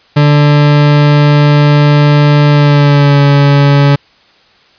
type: tone with pitch glide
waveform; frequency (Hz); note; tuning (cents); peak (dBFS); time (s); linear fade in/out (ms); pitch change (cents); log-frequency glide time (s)
40% pulse; 146.83 to 142.07; D3 to C#3; 0 to +43; -3; 0.16-3.96; 10; -57; 2.49-3.2
effects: white hiss -46 dBFS RMS until 4.78 s + resampled to 11025 Hz